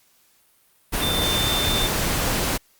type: tone in noise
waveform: sine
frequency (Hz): 3570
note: A7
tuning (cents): +24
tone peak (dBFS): -23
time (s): 1.01-1.88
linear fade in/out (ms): 20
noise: pink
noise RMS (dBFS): -23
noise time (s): 0.92-2.58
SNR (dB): -3
effects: white hiss -60 dBFS RMS until 2.79 s + Opus 48 kbps